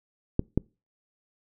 clicks, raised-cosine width 3 ms, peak -9 dBFS, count 2, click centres 0.394 / 0.576 s, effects noise-tail reverb RT60 0.3 s tail -26 dB re dry

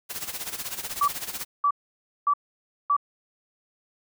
white noise with tremolo, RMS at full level -31 dBFS, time 0.09-1.45 s, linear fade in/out 20 ms, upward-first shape sine, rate 16 Hz, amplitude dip 75%
sine tone bursts, 1153 Hz, D6, 32 cents flat, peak -18 dBFS, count 4, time 1.01-2.966 s, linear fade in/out 5 ms, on 69 ms, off 560 ms
effects none

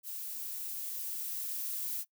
violet noise with level ramp, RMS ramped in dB -41 to -36 dBFS, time 0.03-2.05 s, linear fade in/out 50 ms, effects noise-tail reverb RT60 0.1 s tail -21 dB re dry

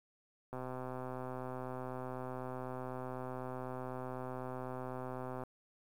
click train, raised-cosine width 1 ms, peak -29 dBFS, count 629, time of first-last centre 0.53-5.436 s, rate 128 Hz, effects 10-bit

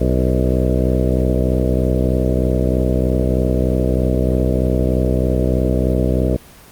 harmonic tone with a mistuned harmonic, 63.2 Hz, B1, 41 cents sharp, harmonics 1 / 2 / 3 / 4 / 5 / 6 / 7 / 8 / 9 / 10, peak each -17 / -20 / -22 / -23 / -24 / -25 / -25 / -26 / -27 / -27 dBFS, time 0-6.37 s, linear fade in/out 10 ms, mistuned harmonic 7, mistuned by +46 cents, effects pink hiss -42 dBFS RMS until 6.71 s + Opus 24 kbps

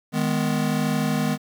square chord, G# minor, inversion second, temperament just, 155.74 / 207.7 / 249.2 Hz, D#3 / G#3 / B3, +2 / 0 / +16 cents, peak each -26 dBFS, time 0.12-1.38 s, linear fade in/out 50 ms, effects 9-bit

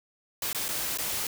white noise with dropouts, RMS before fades -31 dBFS, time 0.42-1.27 s, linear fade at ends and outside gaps 2 ms, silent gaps 0.53-0.547 / 0.683-0.688 / 0.974-0.985 s, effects none

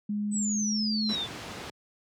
sine tone with pitch glide, 207.7 to 215.3 Hz, G#3 to A3, 0 to -37 cents, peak -27 dBFS, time 0.09-1.13 s, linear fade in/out 5 ms, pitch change +63 cents, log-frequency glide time 0.35-0.95 s
sine exponential sweep, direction down, 8160 to 3414 Hz, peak -29 dBFS, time 0.31-1.28 s, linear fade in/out 50 ms
sine tone with exponential growth, 5510 Hz, F8, 24 cents flat, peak -31 dBFS, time 0.94-1.15 s, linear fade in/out 2 ms, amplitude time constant 45 ms
pink low-pass noise, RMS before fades -39 dBFS, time 1.09-1.7 s, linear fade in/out 2 ms, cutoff 5600 Hz, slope 12 dB/octave
effects high-pass 100 Hz 12 dB/octave

